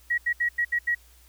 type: tone bursts at uneven times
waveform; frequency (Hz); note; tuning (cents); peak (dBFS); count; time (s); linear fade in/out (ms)
sine; 1912; A#6; +43; -21; 6; 0.1-0.18 / 0.26-0.33 / 0.4-0.49 / 0.58-0.65 / 0.72-0.79 / 0.87-0.95; 10
effects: added 60 Hz sine -54 dBFS peak until 1.28 s + white hiss -58 dBFS RMS until 1.28 s